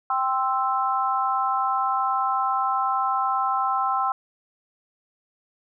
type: chord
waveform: sine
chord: C major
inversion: second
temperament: equal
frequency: 784 / 1046.5 / 1318.5 Hz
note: G5 / C6 / E6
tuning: 0 / 0 / 0 cents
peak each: -25 dBFS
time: 0.1-4.12 s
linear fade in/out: 2 ms
effects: none